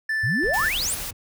triangle tone, 1760 Hz, A6, in tune, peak -20 dBFS, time 0.09-0.69 s, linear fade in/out 5 ms
sine exponential sweep, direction up, 97 to 10460 Hz, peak -23 dBFS, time 0.23-0.95 s, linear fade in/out 10 ms
brown noise with tremolo, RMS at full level -36 dBFS, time 0.42-1.13 s, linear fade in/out 10 ms, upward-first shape sine, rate 5.6 Hz, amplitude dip 40%
white high-pass noise, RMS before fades -32 dBFS, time 0.53-1.11 s, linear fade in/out 10 ms, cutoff 440 Hz, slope 96 dB/octave
effects none

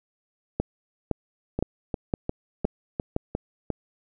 two click trains, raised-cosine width 2 ms, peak -10 / -13 dBFS, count 6 / 7, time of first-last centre 0.6-3.164 / 1.59-3.703 s, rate 1.95 / 2.84 Hz, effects none

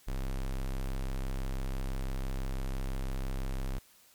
square tone, 33 Hz, C1, 16 cents sharp, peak -32 dBFS, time 0.07-3.79 s, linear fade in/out 10 ms, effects white hiss -61 dBFS RMS until 4.14 s + MP3 96 kbps

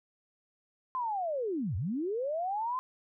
sine linear two-way sweep, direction down then up, 1046.5 to 79.3 to 1046.5 Hz, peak -30 dBFS, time 0.95-2.79 s, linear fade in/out 0 ms, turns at 1.76 s, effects none

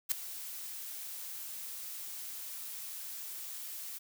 blue noise with ADSR envelope, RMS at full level -27 dBFS, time 0.09-3.99 s, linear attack 27 ms, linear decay 3 ms, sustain -16 dB, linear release 20 ms, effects none

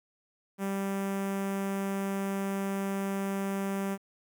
sawtooth tone with notch filter, 196 Hz, G3, in tune, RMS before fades -32 dBFS, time 0.58-3.98 s, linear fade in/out 50 ms, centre 4200 Hz, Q 0.87, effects 11-bit

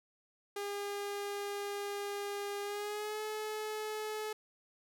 sawtooth tone with pitch glide, 405.2 to 429.3 Hz, G#4 to A4, -43 to -43 cents, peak -33 dBFS, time 0.56-4.33 s, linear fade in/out 5 ms, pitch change +100 cents, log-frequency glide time 2.62-3.21 s, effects none

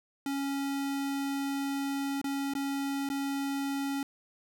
square tone with dropouts, 277.2 Hz, C#4, in tune, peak -31 dBFS, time 0.26-4.03 s, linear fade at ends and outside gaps 2 ms, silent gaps 2.215-2.242 / 2.537-2.551 / 3.09-3.1 s, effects none

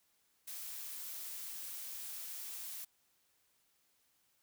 blue noise, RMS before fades -45 dBFS, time 0.47-2.85 s, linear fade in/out 10 ms, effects white hiss -75 dBFS RMS until 4.42 s

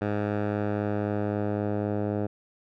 10% pulse tone with low-pass filter sweep, 103.83 Hz, G#2, in tune, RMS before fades -28 dBFS, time 0.01-2.27 s, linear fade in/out 10 ms, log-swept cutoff 1600 to 740 Hz, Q 0.82, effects none

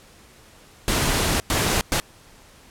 pink noise bursts at uneven times, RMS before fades -21 dBFS, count 3, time 0.88-1.4 / 1.5-1.81 / 1.92-2 s, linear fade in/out 0 ms, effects pink hiss -50 dBFS RMS until 2.7 s + low-pass 12000 Hz 12 dB/octave

